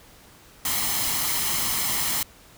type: noise with comb filter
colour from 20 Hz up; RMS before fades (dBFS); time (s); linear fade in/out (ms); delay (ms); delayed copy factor
white; -25; 0.65-2.23; 2; 0.97; +0.5
effects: pink hiss -51 dBFS RMS until 2.57 s